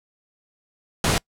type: noise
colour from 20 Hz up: pink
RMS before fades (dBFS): -20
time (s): 1.04-1.18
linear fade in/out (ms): 2
effects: noise-tail reverb RT60 0.1 s tail -26 dB re dry + low-pass 10000 Hz 12 dB/octave